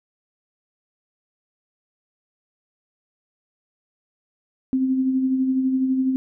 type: tone with tremolo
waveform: sine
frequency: 261.6 Hz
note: C4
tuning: in tune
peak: -16 dBFS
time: 4.73-6.16 s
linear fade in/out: 0 ms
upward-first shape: sine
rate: 12 Hz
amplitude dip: 40%
effects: none